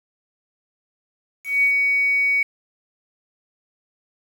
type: tone with ADSR envelope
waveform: sine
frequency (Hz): 2250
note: C#7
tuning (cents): +25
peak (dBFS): -13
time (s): 1.44-2.43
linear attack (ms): 190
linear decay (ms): 83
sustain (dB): -3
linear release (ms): 4
effects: 7-bit